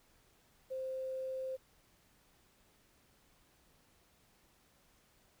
sine tone with quantisation, 523.3 Hz, C5, in tune, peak -37 dBFS, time 0.7-1.57 s, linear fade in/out 20 ms, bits 11, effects pink hiss -69 dBFS RMS until 5.4 s

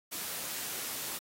white high-pass noise, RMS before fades -38 dBFS, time 0.11-1.19 s, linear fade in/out 20 ms, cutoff 110 Hz, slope 12 dB/octave, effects AAC 48 kbps

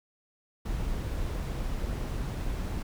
brown noise, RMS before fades -32 dBFS, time 0.65-2.83 s, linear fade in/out 10 ms, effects none

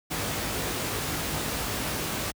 pink noise with comb filter, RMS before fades -30 dBFS, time 0.1-2.32 s, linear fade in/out 20 ms, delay 19 ms, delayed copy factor +0.5, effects high-pass 60 Hz 12 dB/octave

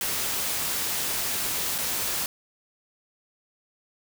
white noise with dropouts, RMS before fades -28 dBFS, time 0.01-2.26 s, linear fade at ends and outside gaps 1 ms, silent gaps 1.781-1.785 s, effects none

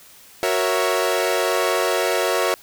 sawtooth chord, F# dominant seventh, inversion none, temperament equal, 370 / 466.2 / 554.4 / 659.3 Hz, F#4 / A#4 / C#5 / E5, 0 / 0 / 0 / 0 cents, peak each -20 dBFS, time 0.43-2.54 s, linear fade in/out 0 ms, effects white hiss -47 dBFS RMS until 2.62 s

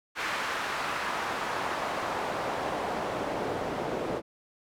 pink noise with band-pass filter sweep, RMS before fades -32 dBFS, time 0.15-4.22 s, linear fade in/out 50 ms, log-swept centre 1600 to 460 Hz, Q 1.1, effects none

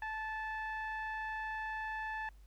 sawtooth tone with low-pass filter, 873 Hz, A5, 14 cents flat, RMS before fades -40 dBFS, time 0.02-2.29 s, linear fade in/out 2 ms, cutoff 1900 Hz, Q 2.5, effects added 50 Hz sine -55 dBFS peak until 2.46 s + pink hiss -72 dBFS RMS until 2.46 s

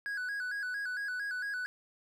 triangle tone with vibrato, 1568 Hz, G6, in tune, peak -32 dBFS, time 0.06-1.66 s, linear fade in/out 0 ms, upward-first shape square, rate 4.4 Hz, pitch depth 89 cents each way, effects none

